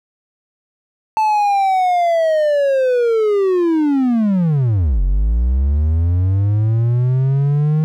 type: linear two-way sweep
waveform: triangle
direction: down then up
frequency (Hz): 880 to 43.62 to 156.9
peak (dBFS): -10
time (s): 1.17-7.84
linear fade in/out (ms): 0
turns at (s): 5.02
effects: none